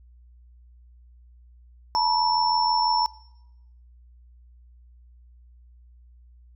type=tone cluster; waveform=sine; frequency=875 / 961 / 5400 Hz; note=A5 / B5 / E8; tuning=-10 / -48 / +41 cents; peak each=-24 / -22 / -26 dBFS; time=1.95-3.06 s; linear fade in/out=0 ms; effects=noise-tail reverb RT60 0.9 s tail -21 dB re dry + added 60 Hz sine -49 dBFS peak until 6.55 s